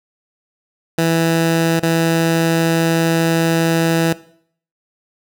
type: tone with dropouts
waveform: 15% pulse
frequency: 164.81 Hz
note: E3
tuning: in tune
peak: -7 dBFS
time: 0.98-4.13 s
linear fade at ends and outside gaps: 5 ms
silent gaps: 1.796-1.829 s
effects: noise-tail reverb RT60 0.6 s tail -19 dB re dry